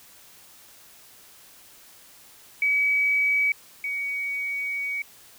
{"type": "tone pair in turn", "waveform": "sine", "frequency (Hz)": [2276, 2252], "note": ["C#7", "C#7"], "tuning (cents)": [45, 27], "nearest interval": "unison", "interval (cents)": 18, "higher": "first", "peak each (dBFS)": [-19, -26], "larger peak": "first", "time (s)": [[2.62, 3.52], [3.84, 5.02]], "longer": "second", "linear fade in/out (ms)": 2, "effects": ["white hiss -51 dBFS RMS until 5.38 s"]}